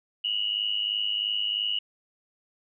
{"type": "tone pair together", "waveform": "sine", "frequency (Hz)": [2857, 2960], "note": ["F7", "F#7"], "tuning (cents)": [39, 0], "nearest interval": "minor second", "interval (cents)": 61, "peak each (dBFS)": -28, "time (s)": [0.24, 1.79], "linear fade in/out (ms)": 5, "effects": []}